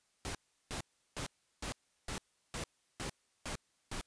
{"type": "noise bursts", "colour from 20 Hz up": "pink", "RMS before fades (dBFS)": -40, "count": 9, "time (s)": [0.25, 4.012], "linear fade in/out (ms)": 0, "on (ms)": 98, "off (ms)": 360, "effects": ["white hiss -75 dBFS RMS until 4.06 s", "resampled to 22050 Hz"]}